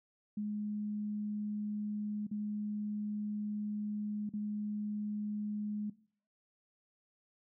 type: tone with dropouts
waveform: sine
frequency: 209.3 Hz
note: G#3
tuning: 14 cents sharp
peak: -34 dBFS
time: 0.37-5.9 s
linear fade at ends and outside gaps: 5 ms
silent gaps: 2.269-2.312 / 4.293-4.336 s
effects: noise-tail reverb RT60 0.5 s tail -19 dB re dry